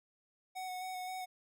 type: tone with vibrato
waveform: square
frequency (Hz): 740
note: F#5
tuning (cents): 0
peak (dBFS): -40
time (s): 0.55-1.26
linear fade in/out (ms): 20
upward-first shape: square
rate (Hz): 3.8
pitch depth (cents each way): 14
effects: none